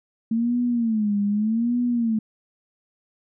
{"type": "tone with vibrato", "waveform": "sine", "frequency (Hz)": 222.5, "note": "A3", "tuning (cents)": 20, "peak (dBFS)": -19, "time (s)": [0.31, 2.19], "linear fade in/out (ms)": 5, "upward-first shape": "sine", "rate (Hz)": 0.83, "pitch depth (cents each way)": 160, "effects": []}